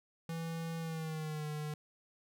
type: tone with pitch glide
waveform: square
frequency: 164.81 to 151.13 Hz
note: E3 to D3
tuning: 0 to +50 cents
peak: -38 dBFS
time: 0.29-1.74 s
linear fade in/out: 2 ms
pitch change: -150 cents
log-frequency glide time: 0.79-1.46 s
effects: none